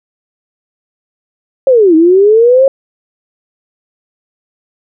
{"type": "linear two-way sweep", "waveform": "sine", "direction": "down then up", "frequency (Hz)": [549, 311.1, 549], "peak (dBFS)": -3, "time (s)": [1.67, 2.68], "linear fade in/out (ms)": 2, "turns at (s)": 1.95, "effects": []}